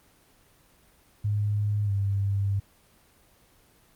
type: tone with pitch glide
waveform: sine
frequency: 103.83 to 99.26 Hz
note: G#2 to G2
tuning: 0 to +22 cents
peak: -23 dBFS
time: 1.24-2.6 s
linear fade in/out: 10 ms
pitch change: -78 cents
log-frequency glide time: 1.85-1.91 s
effects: pink hiss -60 dBFS RMS until 3.95 s + Opus 24 kbps